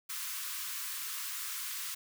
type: high-pass noise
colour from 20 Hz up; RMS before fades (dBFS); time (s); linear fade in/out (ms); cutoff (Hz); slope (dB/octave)
white; -39; 0.09-1.95; 10; 1000; 96
effects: none